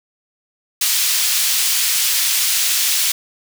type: high-pass noise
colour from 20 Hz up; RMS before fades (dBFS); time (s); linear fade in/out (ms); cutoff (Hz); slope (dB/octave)
pink; -17; 0.81-3.12; 5; 3300; 12
effects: none